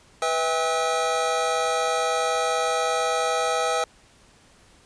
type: tone cluster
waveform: square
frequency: 495 / 647 / 802 / 1287 Hz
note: B4 / E5 / G5 / E6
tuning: +4 / -32 / +39 / -42 cents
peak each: -28 dBFS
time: 0.22-3.84 s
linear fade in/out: 2 ms
effects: pink hiss -55 dBFS RMS until 4.85 s + resampled to 22050 Hz